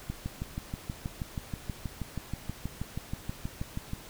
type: click train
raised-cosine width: 5 ms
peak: -21 dBFS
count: 25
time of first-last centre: 0.1-3.934 s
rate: 6.26 Hz
effects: pink hiss -48 dBFS RMS until 4.09 s